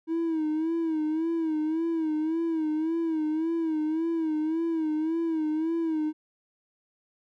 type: tone with vibrato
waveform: triangle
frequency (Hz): 319.8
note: D#4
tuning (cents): +48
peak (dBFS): -22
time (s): 0.07-6.13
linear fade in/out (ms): 50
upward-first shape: sine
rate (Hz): 1.8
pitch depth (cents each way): 75
effects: tanh soft clip ceiling -19 dBFS